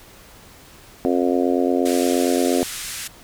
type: harmonic tone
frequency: 88.6 Hz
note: F2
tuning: 25 cents sharp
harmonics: 3 / 4 / 5 / 6 / 7 / 8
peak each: -20 / -22 / -24 / -26 / -27 / -28 dBFS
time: 1.05-2.63 s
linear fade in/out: 0 ms
type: band-pass noise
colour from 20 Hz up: white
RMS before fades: -31 dBFS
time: 1.85-3.08 s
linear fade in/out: 10 ms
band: 1300 to 11000 Hz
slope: 24 dB/octave
effects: pink hiss -46 dBFS RMS until 3.23 s